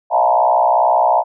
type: tone with frequency modulation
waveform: sine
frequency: 784 Hz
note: G5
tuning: in tune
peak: -10 dBFS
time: 0.1-1.24 s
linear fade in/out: 50 ms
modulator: 62.5 Hz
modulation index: 2.7
effects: none